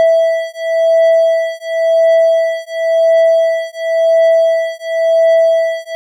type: beating tone pair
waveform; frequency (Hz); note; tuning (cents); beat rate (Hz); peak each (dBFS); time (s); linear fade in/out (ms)
triangle; 657 / 657.94; E5 / E5; -6 / -3; 0.94; -10; 0-5.95; 0
effects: none